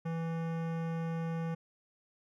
sine tone with hard clipping, 164.81 Hz, E3, in tune, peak -35 dBFS, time 0.05-1.55 s, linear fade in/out 10 ms, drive 18 dB, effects none

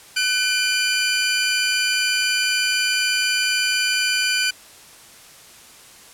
20% pulse tone pair together, 1508 / 2394 Hz, F#6 / D7, +32 / +33 cents, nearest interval minor sixth, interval 801 cents, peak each -16 dBFS, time 0.16-4.51 s, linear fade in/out 10 ms, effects white hiss -45 dBFS RMS until 6.13 s + low-pass 11000 Hz 12 dB/octave

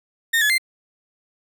35% pulse tone with pitch steps, 1834 / 1706 / 2086 Hz, A#6 / G#6 / C7, -29 / +46 / -6 cents, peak -14 dBFS, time 0.33-0.582 s, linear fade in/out 10 ms, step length 84 ms, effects none

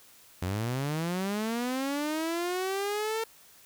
sawtooth linear sweep, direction up, 86 to 454 Hz, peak -25 dBFS, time 0.42-3.24 s, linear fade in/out 5 ms, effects white hiss -56 dBFS RMS until 3.65 s

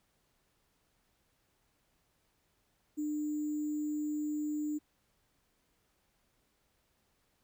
sine tone with sample-and-hold, 300 Hz, D4, 37 cents sharp, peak -32 dBFS, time 2.97-4.79 s, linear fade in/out 20 ms, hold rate 7350 Hz, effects pink hiss -75 dBFS RMS until 7.43 s

